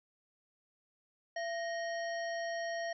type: harmonic tone with a mistuned harmonic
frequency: 622.3 Hz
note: D#5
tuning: in tune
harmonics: 1 / 3 / 5 / 7 / 9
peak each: -36 / -41 / -53 / -54 / -50 dBFS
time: 1.36-2.93 s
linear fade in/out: 5 ms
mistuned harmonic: 1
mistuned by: +140 cents
effects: none